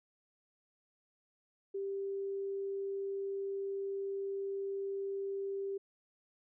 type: tone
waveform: sine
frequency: 393.4 Hz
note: G4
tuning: 6 cents sharp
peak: -35 dBFS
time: 1.74-5.78 s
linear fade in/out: 10 ms
effects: none